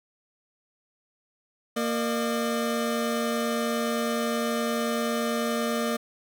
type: tone pair together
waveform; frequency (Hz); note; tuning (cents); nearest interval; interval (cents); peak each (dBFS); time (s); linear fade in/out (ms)
25% pulse; 232 / 604.9; A#3 / D#5; -8 / -49; octave + perfect fourth; 1659; -23 / -26; 1.76-5.97; 10
effects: none